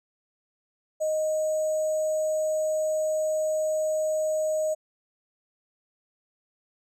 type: tone with sample-and-hold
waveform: sine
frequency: 622.3 Hz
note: D#5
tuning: in tune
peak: -23 dBFS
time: 1-4.75 s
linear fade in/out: 20 ms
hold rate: 7350 Hz
effects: low-pass 12000 Hz 12 dB/octave